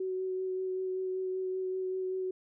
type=tone with vibrato; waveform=sine; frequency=373.9 Hz; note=F#4; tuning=18 cents sharp; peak=-31 dBFS; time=0-2.31 s; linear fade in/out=5 ms; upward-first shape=sine; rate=5.2 Hz; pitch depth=12 cents each way; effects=none